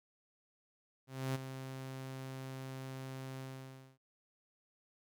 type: tone with ADSR envelope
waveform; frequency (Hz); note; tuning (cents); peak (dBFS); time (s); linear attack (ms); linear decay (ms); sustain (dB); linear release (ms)
sawtooth; 132.2; C3; +18; -29; 1.07-3.98; 280; 17; -10; 580
effects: none